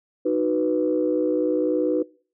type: chord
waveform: sine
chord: B major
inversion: first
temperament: equal with one note detuned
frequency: 309.5 / 370 / 493.9 Hz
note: D#4 / F#4 / B4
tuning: -9 / 0 / 0 cents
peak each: -23 / -24 / -22 dBFS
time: 0.25-2.03 s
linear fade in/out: 10 ms
effects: noise-tail reverb RT60 0.4 s tail -22 dB re dry + tanh soft clip ceiling -10 dBFS